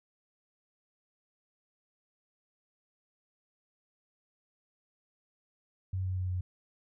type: tone with pitch steps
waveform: sine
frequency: 93.8 / 92.83 / 91.87 / 90.92 Hz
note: F#2 / F#2 / F#2 / F#2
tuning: +24 / +6 / -12 / -30 cents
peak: -30 dBFS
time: 5.93-6.41 s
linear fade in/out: 5 ms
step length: 120 ms
effects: none